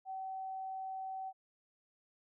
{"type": "tone", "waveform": "sine", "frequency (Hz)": 763, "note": "G5", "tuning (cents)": -47, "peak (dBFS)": -39, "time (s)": [0.05, 1.33], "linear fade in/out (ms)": 50, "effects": []}